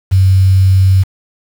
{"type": "tone with quantisation", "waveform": "sine", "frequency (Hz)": 94.9, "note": "F#2", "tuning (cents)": 44, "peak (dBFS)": -5, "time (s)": [0.11, 1.04], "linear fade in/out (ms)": 20, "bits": 5, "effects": []}